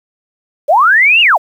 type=linear two-way sweep; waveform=sine; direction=up then down; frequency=523.3 to 2900 to 523.3 Hz; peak=-5 dBFS; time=0.68-1.38 s; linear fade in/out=20 ms; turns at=1.21 s; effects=7-bit